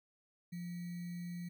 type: tone with sample-and-hold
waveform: sine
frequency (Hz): 174.5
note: F3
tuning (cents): -1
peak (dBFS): -40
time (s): 0.52-1.49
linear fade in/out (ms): 10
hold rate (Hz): 2100
effects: none